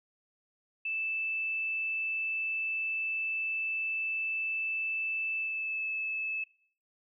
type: tone with pitch glide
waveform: sine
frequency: 2637 to 2611 Hz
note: E7 to E7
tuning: 0 to -17 cents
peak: -31 dBFS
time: 0.85-6.44 s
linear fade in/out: 5 ms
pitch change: -17 cents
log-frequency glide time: 5.36-5.85 s
effects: noise-tail reverb RT60 0.5 s tail -19 dB re dry